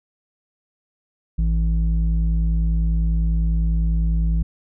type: tone with low-pass filter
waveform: square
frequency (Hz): 55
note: A1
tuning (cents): 0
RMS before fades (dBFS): -19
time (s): 1.38-4.43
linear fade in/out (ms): 10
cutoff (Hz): 130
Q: 4
effects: none